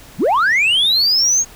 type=linear sweep; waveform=sine; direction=up; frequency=112.1 to 6645 Hz; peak=-9 dBFS; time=0.18-1.45 s; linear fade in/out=50 ms; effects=tanh soft clip ceiling -10 dBFS + pink hiss -41 dBFS RMS until 1.55 s